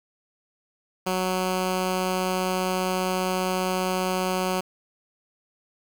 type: tone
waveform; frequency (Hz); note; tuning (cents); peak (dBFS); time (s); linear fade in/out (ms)
10% pulse; 185; F#3; 0; -15; 1.06-4.61; 10
effects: 8-bit